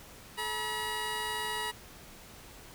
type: tone pair together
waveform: 15% pulse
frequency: 429.9 / 962 Hz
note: A4 / B5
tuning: -40 / -46 cents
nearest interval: octave + major second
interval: 1394 cents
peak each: -33 / -27 dBFS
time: 0.37-1.72 s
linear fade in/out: 20 ms
effects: pink hiss -51 dBFS RMS until 2.74 s